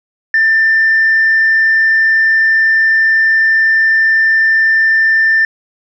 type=tone; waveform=sine; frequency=1786 Hz; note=A6; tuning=25 cents sharp; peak=-6 dBFS; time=0.34-5.45 s; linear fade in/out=2 ms; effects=tanh soft clip ceiling -4 dBFS